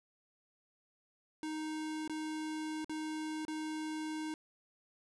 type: tone with dropouts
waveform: square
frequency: 311.1 Hz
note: D#4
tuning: in tune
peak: -38 dBFS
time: 1.43-4.34 s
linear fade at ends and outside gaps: 1 ms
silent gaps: 2.077-2.096 / 2.845-2.895 / 3.451-3.481 s
effects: resampled to 24000 Hz